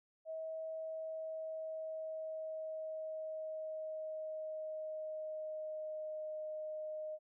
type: tone with pitch glide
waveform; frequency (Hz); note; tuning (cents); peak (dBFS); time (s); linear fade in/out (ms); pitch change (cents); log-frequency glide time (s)
sine; 640 to 618.6; D#5 to D#5; +49 to -10; -40; 0.25-7.19; 50; -59; 0.68-6.35
effects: none